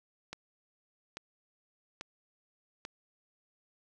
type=click train; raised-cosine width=0.2 ms; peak=-23 dBFS; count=4; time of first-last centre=0.33-2.851 s; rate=1.19 Hz; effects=none